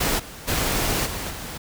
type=noise with level steps; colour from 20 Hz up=pink; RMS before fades=-22 / -39 / -23 / -30 / -34 dBFS; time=0-1.58 s; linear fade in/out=10 ms; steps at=0.18 / 0.47 / 1.05 / 1.29 s; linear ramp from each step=20 ms; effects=none